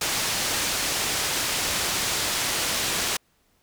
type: low-pass noise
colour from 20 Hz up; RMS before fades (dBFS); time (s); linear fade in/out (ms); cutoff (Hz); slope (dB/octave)
white; -26; 0.01-3.17; 5; 7600; 12
effects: pink hiss -66 dBFS RMS until 3.62 s